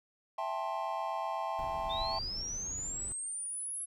triangle chord, A minor seventh, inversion second, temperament just, 660 / 792 / 880 / 1056 Hz, E5 / G5 / A5 / C6, +2 / +18 / 0 / +16 cents, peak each -37 dBFS, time 0.38-2.19 s, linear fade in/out 5 ms
brown noise, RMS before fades -45 dBFS, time 1.59-3.12 s, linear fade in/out 0 ms
sine linear sweep, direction up, 3504 to 11000 Hz, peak -36 dBFS, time 1.89-3.86 s, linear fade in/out 20 ms
effects none

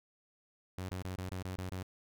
sawtooth tone bursts, 92.5 Hz, F#2, in tune, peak -34 dBFS, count 8, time 0.78-1.828 s, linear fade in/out 0 ms, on 110 ms, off 24 ms, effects none

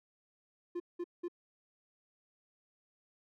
triangle tone bursts, 349.2 Hz, F4, in tune, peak -33 dBFS, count 3, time 0.75-1.283 s, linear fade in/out 10 ms, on 51 ms, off 190 ms, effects none

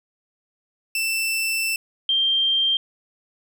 sawtooth / sine tone pair in turn, 2666 / 3170 Hz, E7 / G7, +19 / +19 cents, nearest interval minor third, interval 300 cents, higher second, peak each -18 / -17 dBFS, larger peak second, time 0.95-1.76 / 2.09-2.77 s, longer first, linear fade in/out 2 ms, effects none

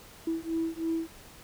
sine beating tone pair, 325.8 / 328.9 Hz, E4 / E4, -20 / -4 cents, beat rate 3.1 Hz, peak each -31 dBFS, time 0.27-1.08 s, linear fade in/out 5 ms, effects tanh soft clip ceiling -21 dBFS + pink hiss -51 dBFS RMS until 1.43 s

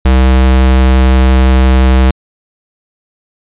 square tone, 64.7 Hz, C2, 19 cents flat, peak -5 dBFS, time 0.05-2.11 s, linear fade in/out 5 ms, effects resampled to 8000 Hz

